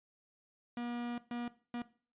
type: tone bursts at uneven times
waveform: 45% pulse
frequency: 240 Hz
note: B3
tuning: 49 cents flat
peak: -37 dBFS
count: 3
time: 0.77-1.18 / 1.31-1.48 / 1.74-1.82 s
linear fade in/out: 2 ms
effects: noise-tail reverb RT60 0.4 s tail -17 dB re dry + resampled to 8000 Hz